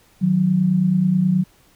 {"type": "tone pair together", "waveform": "sine", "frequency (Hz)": [155.57, 185], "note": ["D#3", "F#3"], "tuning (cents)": [0, 0], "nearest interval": "minor third", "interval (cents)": 300, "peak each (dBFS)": [-21, -15], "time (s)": [0.21, 1.44], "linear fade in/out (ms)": 20, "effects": ["pink hiss -55 dBFS RMS until 1.75 s"]}